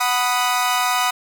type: chord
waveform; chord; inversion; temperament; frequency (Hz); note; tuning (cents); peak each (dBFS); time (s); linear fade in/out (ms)
sawtooth; B major; second; equal; 740 / 987.8 / 1244.5; F#5 / B5 / D#6; 0 / 0 / 0; -18; 0-1.11; 10
effects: none